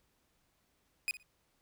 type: tone with echo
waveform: 40% pulse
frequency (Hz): 2489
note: D#7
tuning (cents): 0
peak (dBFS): -30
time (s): 1.08-1.11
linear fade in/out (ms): 0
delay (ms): 59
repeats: 2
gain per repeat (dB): -15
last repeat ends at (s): 1.228
effects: pink hiss -75 dBFS RMS until 1.61 s